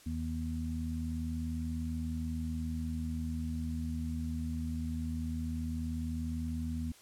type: harmonic tone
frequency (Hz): 80.2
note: E2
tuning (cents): -47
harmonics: 1 / 2 / 3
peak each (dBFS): -36 / -43 / -37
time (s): 0.06-6.92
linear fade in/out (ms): 5
effects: white hiss -58 dBFS RMS until 7.01 s + low-pass 11000 Hz 12 dB/octave